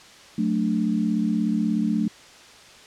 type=chord; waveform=sine; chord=D major; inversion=first; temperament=just; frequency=183.54 / 220.2 / 293.7 Hz; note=F#3 / A3 / D4; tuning=-14 / +2 / 0 cents; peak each=-26 / -22 / -27 dBFS; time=0.38-2.08 s; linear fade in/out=5 ms; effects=white hiss -47 dBFS RMS until 2.86 s + low-pass 6000 Hz 12 dB/octave